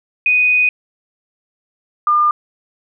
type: tone pair in turn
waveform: sine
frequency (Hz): 2489 / 1204.2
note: D#7 / D6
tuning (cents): 0 / +43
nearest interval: octave + minor second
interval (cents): 1257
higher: first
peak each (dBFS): -10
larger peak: neither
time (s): 0.26-0.69 / 2.07-2.31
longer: first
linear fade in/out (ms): 2
effects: none